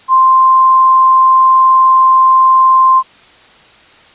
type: tone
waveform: sine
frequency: 1046.5 Hz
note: C6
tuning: in tune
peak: -4 dBFS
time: 0.08-3.03 s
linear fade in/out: 50 ms
effects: white hiss -42 dBFS RMS until 4.14 s + resampled to 8000 Hz